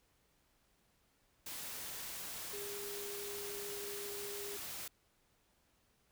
sine tone in noise, 406.2 Hz, G#4, 38 cents flat, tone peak -45 dBFS, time 2.53-4.57 s, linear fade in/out 5 ms, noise white, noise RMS -45 dBFS, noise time 1.46-4.88 s, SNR -3 dB, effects pink hiss -74 dBFS RMS until 6.11 s

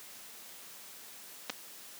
clicks, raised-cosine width 0.2 ms, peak -17 dBFS, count 2, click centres 1.497 / 1.501 s, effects white hiss -50 dBFS RMS until 1.99 s + high-pass 150 Hz 12 dB/octave

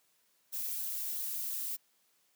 violet noise with flanger, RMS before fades -37 dBFS, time 0.52-1.77 s, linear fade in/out 20 ms, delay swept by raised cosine 0.38 to 3.48 ms, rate 3 Hz, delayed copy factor -0.55, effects white hiss -72 dBFS RMS until 2.35 s + high-pass 150 Hz 12 dB/octave

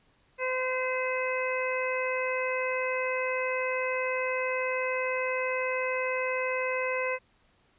harmonic tone, 513 Hz, C5, 34 cents flat, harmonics 1 / 2 / 3 / 4 / 5, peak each -30 / -35 / -38 / -34 / -35 dBFS, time 0.38-7.19 s, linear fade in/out 50 ms, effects pink hiss -66 dBFS RMS until 7.78 s + resampled to 8000 Hz

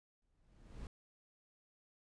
brown noise with exponential growth, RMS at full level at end -44 dBFS, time 0.22-0.87 s, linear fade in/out 2 ms, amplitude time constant 140 ms, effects resampled to 22050 Hz

